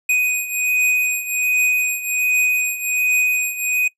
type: beating tone pair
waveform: square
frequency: 2494 / 2495.3 Hz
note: D#7 / D#7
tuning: +3 / +4 cents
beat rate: 1.3 Hz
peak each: -19 / -23 dBFS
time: 0.09-3.88 s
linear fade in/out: 5 ms
effects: noise-tail reverb RT60 0.1 s tail -20 dB re dry + resampled to 32000 Hz